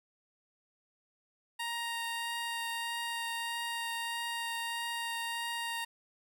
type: tone with vibrato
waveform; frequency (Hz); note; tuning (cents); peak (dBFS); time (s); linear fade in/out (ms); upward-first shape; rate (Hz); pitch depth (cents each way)
15% pulse; 932.3; A#5; 0; -28; 1.59-5.85; 10; triangle; 1.6; 9
effects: none